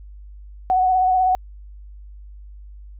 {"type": "tone with vibrato", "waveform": "sine", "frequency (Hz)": 743, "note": "F#5", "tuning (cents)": 7, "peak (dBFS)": -14, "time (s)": [0.7, 1.35], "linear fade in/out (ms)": 0, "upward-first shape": "triangle", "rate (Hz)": 16, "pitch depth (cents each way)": 32, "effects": ["added 50 Hz sine -37 dBFS peak until 2.99 s"]}